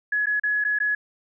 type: tone with dropouts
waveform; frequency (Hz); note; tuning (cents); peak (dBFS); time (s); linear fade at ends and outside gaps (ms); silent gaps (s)
sine; 1689; G#6; +29; -20; 0.12-0.95; 5; 0.259-0.268 / 0.398-0.435 / 0.641-0.648 / 0.788-0.801
effects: none